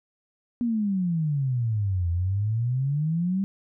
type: exponential two-way sweep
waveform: sine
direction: down then up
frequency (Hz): 244.4 to 84.1 to 198.8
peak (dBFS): -22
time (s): 0.61-3.44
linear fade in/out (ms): 0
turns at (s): 2.1
effects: none